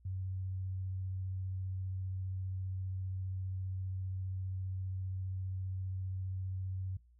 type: tone with vibrato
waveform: sine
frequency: 94 Hz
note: F#2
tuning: 28 cents sharp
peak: -36 dBFS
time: 0.05-6.97 s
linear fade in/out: 5 ms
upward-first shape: triangle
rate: 15 Hz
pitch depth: 13 cents each way
effects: noise-tail reverb RT60 0.2 s tail -19 dB re dry + added 60 Hz sine -61 dBFS peak until 7.19 s